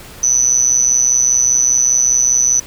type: tone with amplitude modulation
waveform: sine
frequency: 6000 Hz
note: F#8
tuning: 23 cents sharp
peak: -6 dBFS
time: 0.23-2.6 s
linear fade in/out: 5 ms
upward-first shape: sine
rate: 125 Hz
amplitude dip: 85%
effects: pink hiss -36 dBFS RMS until 2.66 s